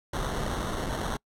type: noise with sample-and-hold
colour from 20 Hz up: pink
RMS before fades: -31 dBFS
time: 0.13-1.17 s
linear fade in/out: 5 ms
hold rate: 2450 Hz
effects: noise-tail reverb RT60 0.1 s tail -26 dB re dry + low-pass 12000 Hz 12 dB/octave